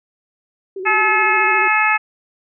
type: tone with vibrato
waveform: sine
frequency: 378.6 Hz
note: F#4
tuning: 40 cents sharp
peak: -24 dBFS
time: 0.76-1.68 s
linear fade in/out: 5 ms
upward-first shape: square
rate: 14 Hz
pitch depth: 50 cents each way
type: harmonic tone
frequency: 430 Hz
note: A4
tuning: 40 cents flat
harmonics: 2 / 3 / 4 / 5 / 6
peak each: -19 / -19 / -19 / -19 / -19 dBFS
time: 0.85-1.98 s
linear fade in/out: 20 ms
effects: none